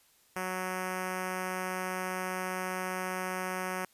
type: tone with notch filter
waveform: 5% pulse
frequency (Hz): 185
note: F#3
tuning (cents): 0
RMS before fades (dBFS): -35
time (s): 0.36-3.85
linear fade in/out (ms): 2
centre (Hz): 4200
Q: 1.1
effects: white hiss -65 dBFS RMS until 3.93 s + resampled to 32000 Hz

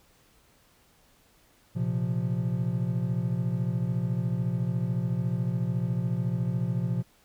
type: chord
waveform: triangle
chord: Bb suspended second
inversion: none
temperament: equal with one note detuned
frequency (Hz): 116.88 / 130.81 / 174.61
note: Bb2 / C3 / F3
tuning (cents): +5 / 0 / 0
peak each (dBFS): -28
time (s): 1.75-7.03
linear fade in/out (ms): 20
effects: pink hiss -62 dBFS RMS until 7.24 s

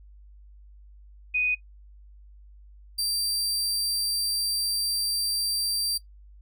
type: tone pair in turn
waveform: sine / sawtooth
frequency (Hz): 2489 / 4699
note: D#7 / D8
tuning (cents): 0 / 0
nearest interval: major seventh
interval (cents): 1100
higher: second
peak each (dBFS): -22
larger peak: neither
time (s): 1.34-1.55 / 2.98-5.98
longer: second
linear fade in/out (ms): 10
effects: noise-tail reverb RT60 0.1 s tail -17 dB re dry + added 50 Hz sine -47 dBFS peak until 6.41 s

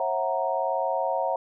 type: chord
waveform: sine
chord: F# dominant seventh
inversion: second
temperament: equal with one note detuned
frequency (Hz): 540.1 / 659.3 / 740 / 932.3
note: C#5 / E5 / F#5 / A#5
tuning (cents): -45 / 0 / 0 / 0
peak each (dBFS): -29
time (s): 0-1.36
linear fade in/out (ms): 2
effects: none

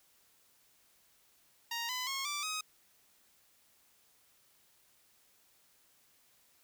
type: tone with pitch steps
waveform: 10% pulse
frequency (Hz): 934 / 1006.8 / 1085.4 / 1170 / 1261.2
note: A#5 / B5 / C#6 / D6 / D#6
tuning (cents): +3 / +33 / -37 / -7 / +23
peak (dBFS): -27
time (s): 1.71-2.61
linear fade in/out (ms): 5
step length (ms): 180
effects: white hiss -68 dBFS RMS until 6.63 s

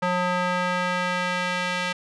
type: tone with band-pass filter sweep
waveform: square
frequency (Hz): 180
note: F#3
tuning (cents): -47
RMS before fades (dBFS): -25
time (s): 0.02-1.93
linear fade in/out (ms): 10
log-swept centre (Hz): 1100 to 2400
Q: 1
effects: resampled to 24000 Hz

